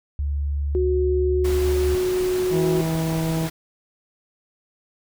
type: tone with pitch glide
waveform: sine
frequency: 71.6 to 72.98 Hz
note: D2 to D2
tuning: -43 to -10 cents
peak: -21 dBFS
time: 0.19-1.95 s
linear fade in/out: 0 ms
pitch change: +33 cents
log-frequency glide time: 1.17-1.64 s
type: tone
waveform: sine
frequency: 366.8 Hz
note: F#4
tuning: 15 cents flat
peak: -19 dBFS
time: 0.75-2.81 s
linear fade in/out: 0 ms
type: noise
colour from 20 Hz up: pink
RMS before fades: -33 dBFS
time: 1.44-3.5 s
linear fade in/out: 10 ms
type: harmonic tone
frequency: 161.8 Hz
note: E3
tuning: 32 cents flat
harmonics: 1 / 2 / 3 / 4 / 5 / 6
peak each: -22 / -28 / -33 / -33 / -39 / -40 dBFS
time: 2.5-3.5 s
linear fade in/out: 50 ms
effects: none